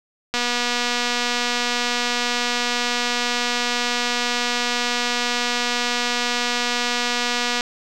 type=click train; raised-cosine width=0.2 ms; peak=-5 dBFS; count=1760; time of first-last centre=0.34-7.609 s; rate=242 Hz; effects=none